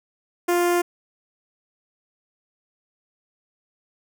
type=tone with notch filter; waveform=sawtooth; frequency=350.1 Hz; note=F4; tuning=4 cents sharp; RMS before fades=-20 dBFS; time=0.48-0.82 s; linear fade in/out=10 ms; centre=4000 Hz; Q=1.2; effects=none